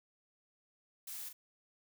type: noise with echo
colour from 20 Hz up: blue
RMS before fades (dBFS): -45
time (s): 1.07-1.29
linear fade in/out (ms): 5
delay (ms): 40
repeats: 1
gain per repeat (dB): -7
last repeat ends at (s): 1.33
effects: none